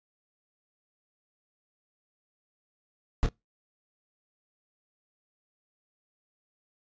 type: noise with echo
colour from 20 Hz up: brown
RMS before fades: -22 dBFS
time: 3.23-3.26 s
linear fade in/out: 0 ms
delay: 27 ms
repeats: 1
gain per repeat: -9 dB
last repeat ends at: 3.287 s
effects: noise-tail reverb RT60 0.2 s tail -24 dB re dry + resampled to 16000 Hz